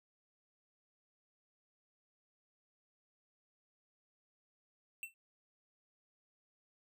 square tone with exponential decay, 2688 Hz, E7, 33 cents sharp, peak -38 dBFS, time 5.03-5.14 s, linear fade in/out 1 ms, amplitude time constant 23 ms, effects none

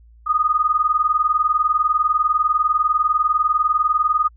sine tone pair together, 1224.5 / 1244.5 Hz, D#6 / D#6, -28 / 0 cents, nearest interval unison, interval 28 cents, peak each -18 dBFS, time 0.26-4.29 s, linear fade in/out 20 ms, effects added 57 Hz sine -45 dBFS peak until 4.36 s

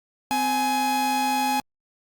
45% pulse tone pair together, 258.2 / 838 Hz, C4 / G#5, -23 / +15 cents, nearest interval octave + minor sixth, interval 2038 cents, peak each -28 / -22 dBFS, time 0.31-1.6 s, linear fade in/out 0 ms, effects Opus 48 kbps

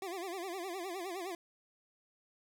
25% pulse tone with vibrato, 364.4 Hz, F#4, 26 cents flat, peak -35 dBFS, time 0.02-1.35 s, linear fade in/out 2 ms, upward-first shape sine, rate 9.7 Hz, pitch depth 140 cents each way, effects none

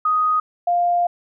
sine tone pair in turn, 1248 / 700.4 Hz, D#6 / F5, +5 / +5 cents, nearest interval minor seventh, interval 1000 cents, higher first, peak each -15 dBFS, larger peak neither, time 0.05-0.4 / 0.67-1.07 s, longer second, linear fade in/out 5 ms, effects none

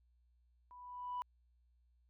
sine tone with level ramp, 987.8 Hz, B5, in tune, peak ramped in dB -54 to -35 dBFS, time 0.71-1.22 s, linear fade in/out 0 ms, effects tanh soft clip ceiling -35 dBFS + added 60 Hz sine -69 dBFS peak until 2.09 s

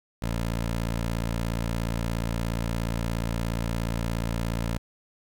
15% pulse tone, 57 Hz, A#1, 38 cents flat, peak -20 dBFS, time 0.22-4.78 s, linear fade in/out 5 ms, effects 9-bit

